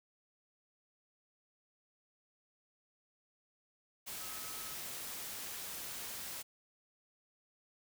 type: tone in noise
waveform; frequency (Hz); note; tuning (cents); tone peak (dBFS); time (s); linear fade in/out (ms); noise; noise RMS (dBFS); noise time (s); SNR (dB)
sine; 1283; E6; -47; -54; 4.19-4.75; 20; white; -44; 4.06-6.43; -13
effects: none